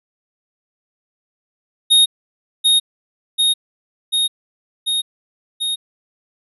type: tone with echo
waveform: square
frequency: 3723 Hz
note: A#7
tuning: 3 cents flat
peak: -9 dBFS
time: 1.9-2.06 s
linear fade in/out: 20 ms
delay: 740 ms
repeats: 5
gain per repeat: -2 dB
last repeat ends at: 5.76 s
effects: resampled to 32000 Hz